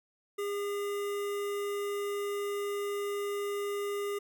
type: tone with notch filter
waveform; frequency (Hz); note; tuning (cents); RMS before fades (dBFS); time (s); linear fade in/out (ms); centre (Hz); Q
square; 406; G#4; -39; -34; 0.38-4.19; 10; 4500; 1.8
effects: none